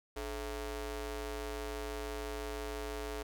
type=ring-modulated tone; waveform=sawtooth; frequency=240 Hz; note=B3; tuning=49 cents flat; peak=-31 dBFS; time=0.16-3.23 s; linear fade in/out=10 ms; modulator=187 Hz; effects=none